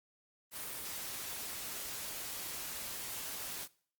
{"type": "noise", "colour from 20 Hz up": "white", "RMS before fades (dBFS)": -42, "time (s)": [0.51, 3.68], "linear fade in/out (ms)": 50, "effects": ["noise-tail reverb RT60 0.5 s tail -21 dB re dry", "Opus 32 kbps"]}